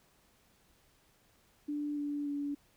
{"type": "tone with pitch steps", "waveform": "sine", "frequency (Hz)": [293.7, 290.2, 286.7], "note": ["D4", "D4", "D4"], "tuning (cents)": [0, -21, -42], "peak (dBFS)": -33, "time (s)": [1.68, 2.55], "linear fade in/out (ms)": 10, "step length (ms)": 290, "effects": ["pink hiss -68 dBFS RMS until 2.76 s"]}